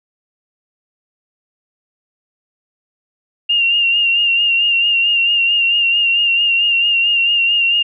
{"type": "tone with vibrato", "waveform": "sine", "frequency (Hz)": 2791, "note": "F7", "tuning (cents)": -2, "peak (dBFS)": -11, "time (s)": [3.49, 7.83], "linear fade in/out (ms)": 10, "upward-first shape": "sine", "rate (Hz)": 4.5, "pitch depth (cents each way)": 37, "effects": []}